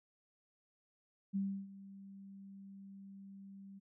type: tone with ADSR envelope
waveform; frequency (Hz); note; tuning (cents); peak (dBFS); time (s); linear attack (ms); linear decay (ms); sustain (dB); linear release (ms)
sine; 196; G3; 0; -32; 1.33-3.8; 29; 310; -18; 23
effects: none